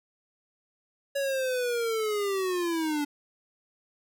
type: linear sweep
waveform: square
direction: down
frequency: 562 to 287.4 Hz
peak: -27 dBFS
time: 1.15-3.05 s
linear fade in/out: 10 ms
effects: none